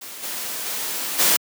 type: noise with level steps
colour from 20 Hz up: white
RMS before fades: -36 / -29 / -27 / -17 dBFS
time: 0.01-1.37 s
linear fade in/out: 10 ms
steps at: 0.22 / 0.65 / 1.18 s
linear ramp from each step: 20 ms
effects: high-pass 200 Hz 12 dB/octave